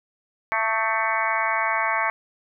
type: harmonic tone with a mistuned harmonic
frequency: 222.6 Hz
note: A3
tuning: 20 cents sharp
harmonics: 3 / 4 / 5 / 6 / 7 / 8 / 9 / 10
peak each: -30 / -27 / -26 / -33 / -30 / -31 / -30 / -28 dBFS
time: 0.52-2.1 s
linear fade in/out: 0 ms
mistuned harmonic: 6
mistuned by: -56 cents
effects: none